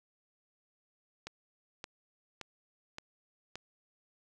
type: click train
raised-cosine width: 0.2 ms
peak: -24 dBFS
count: 5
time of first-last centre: 1.27-3.556 s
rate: 1.75 Hz
effects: none